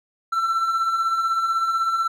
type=beating tone pair; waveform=triangle; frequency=1327 / 1343 Hz; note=E6 / E6; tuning=+11 / +32 cents; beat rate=16 Hz; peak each=-27 / -18 dBFS; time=0.32-2.08 s; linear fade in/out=10 ms; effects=none